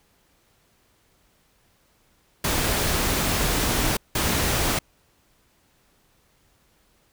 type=noise bursts at uneven times; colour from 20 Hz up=pink; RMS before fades=-23 dBFS; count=2; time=2.44-3.97 / 4.15-4.79 s; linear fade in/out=5 ms; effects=pink hiss -63 dBFS RMS until 7.12 s